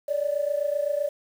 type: tone pair together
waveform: sine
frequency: 570.2 / 598 Hz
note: C#5 / D5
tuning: +49 / +31 cents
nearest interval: minor second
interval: 82 cents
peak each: -25 / -26 dBFS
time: 0.08-1.09 s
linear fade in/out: 10 ms
effects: tanh soft clip ceiling -15 dBFS + 8-bit